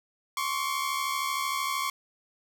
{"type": "tone pair together", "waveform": "sawtooth", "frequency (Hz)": [1063, 1136], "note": ["C6", "C#6"], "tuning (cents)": [27, 42], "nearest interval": "minor second", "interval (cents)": 115, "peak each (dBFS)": [-27, -27], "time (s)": [0.37, 1.9], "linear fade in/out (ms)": 2, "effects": []}